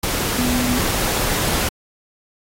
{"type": "tone in noise", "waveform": "sine", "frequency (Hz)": 246.9, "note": "B3", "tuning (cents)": 0, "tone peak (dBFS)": -19, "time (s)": [0.38, 0.79], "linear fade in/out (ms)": 5, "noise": "pink", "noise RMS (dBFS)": -21, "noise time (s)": [0.03, 1.69], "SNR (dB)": -1, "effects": ["AAC 48 kbps"]}